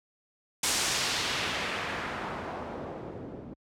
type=noise with low-pass filter sweep; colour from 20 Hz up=white; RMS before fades=-33 dBFS; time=0.63-3.54 s; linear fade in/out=5 ms; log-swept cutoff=8600 to 280 Hz; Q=0.94; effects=high-pass 60 Hz 12 dB/octave